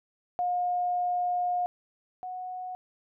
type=tone pair in turn; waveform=sine; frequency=715 / 734.7 Hz; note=F5 / F#5; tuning=+41 / -12 cents; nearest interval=unison; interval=47 cents; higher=second; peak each=-25 / -34 dBFS; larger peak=first; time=0.39-1.66 / 2.23-2.75 s; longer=first; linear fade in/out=0 ms; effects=none